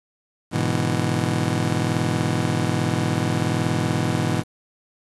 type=chord; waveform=25% pulse; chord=E dominant seventh; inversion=first; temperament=just; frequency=103.01 / 123.61 / 148.33 / 164.81 Hz; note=G#2 / B2 / D3 / E3; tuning=-14 / +2 / +18 / 0 cents; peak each=-23 / -21 / -25 / -21 dBFS; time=0.51-4.44 s; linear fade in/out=50 ms; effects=resampled to 24000 Hz + 7-bit